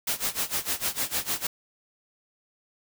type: noise with tremolo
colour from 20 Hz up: white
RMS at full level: -26 dBFS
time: 0.07-1.47 s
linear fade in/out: 5 ms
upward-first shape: sine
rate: 6.6 Hz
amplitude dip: 90%
effects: none